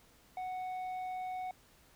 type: tone with tanh clipping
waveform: triangle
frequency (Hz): 740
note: F#5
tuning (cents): 0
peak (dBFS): -38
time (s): 0.37-1.51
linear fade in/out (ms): 2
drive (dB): 10
effects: pink hiss -64 dBFS RMS until 1.95 s